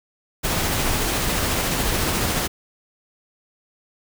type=noise with tremolo; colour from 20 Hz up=pink; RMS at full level=-21 dBFS; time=0.43-2.48 s; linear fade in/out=20 ms; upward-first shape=triangle; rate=14 Hz; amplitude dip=25%; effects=none